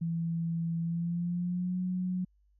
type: tone with pitch glide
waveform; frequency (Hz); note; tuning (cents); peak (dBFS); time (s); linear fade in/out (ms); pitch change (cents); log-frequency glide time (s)
sine; 166.5 to 182.62; E3 to F#3; +18 to -22; -29; 0.01-2.25; 10; +160; 0.81-1.79
effects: added 50 Hz sine -64 dBFS peak until 2.59 s